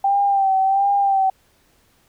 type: tone with vibrato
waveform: sine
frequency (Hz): 784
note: G5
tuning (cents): 0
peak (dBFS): -14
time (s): 0.04-1.3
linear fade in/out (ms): 5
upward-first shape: sine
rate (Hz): 1.4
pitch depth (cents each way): 44
effects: pink hiss -59 dBFS RMS until 2.08 s